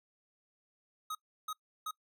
square tone bursts, 1262 Hz, D#6, 24 cents sharp, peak -37 dBFS, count 3, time 1.1-1.91 s, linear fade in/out 5 ms, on 50 ms, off 330 ms, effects noise-tail reverb RT60 0.1 s tail -22 dB re dry

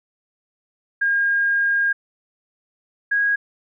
sine tone pair in turn, 1619 / 1644.4 Hz, G#6 / G#6, -45 / -18 cents, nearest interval unison, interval 27 cents, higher second, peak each -16 dBFS, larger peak neither, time 1.01-1.93 / 3.11-3.36 s, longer first, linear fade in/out 10 ms, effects none

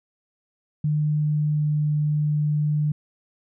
sine tone with pitch glide, 150.8 to 149.84 Hz, D3 to D3, +46 to +35 cents, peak -19 dBFS, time 0.84-2.92 s, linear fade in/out 5 ms, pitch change -11 cents, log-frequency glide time 1.13-1.94 s, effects none

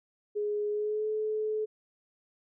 sine tone with pitch glide, 416.7 to 430.6 Hz, G#4 to A4, +6 to -37 cents, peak -28 dBFS, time 0.35-1.66 s, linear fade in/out 20 ms, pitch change +57 cents, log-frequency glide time 0.7-1.07 s, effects none

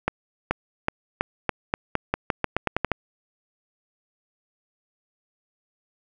accelerating click train, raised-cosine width 0.5 ms, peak -6 dBFS, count 15, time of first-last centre 0.08-2.917 s, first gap 430 ms, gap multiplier 0.87, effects none

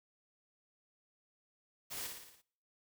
white noise with echo, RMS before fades -43 dBFS, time 1.9-2.08 s, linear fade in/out 20 ms, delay 57 ms, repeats 6, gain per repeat -4 dB, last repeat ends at 2.422 s, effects noise-tail reverb RT60 0.6 s tail -23 dB re dry

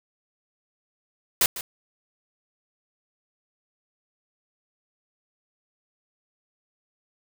white noise with echo, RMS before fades -19 dBFS, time 1.41-1.46 s, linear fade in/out 2 ms, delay 150 ms, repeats 1, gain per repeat -14 dB, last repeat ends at 1.61 s, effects none

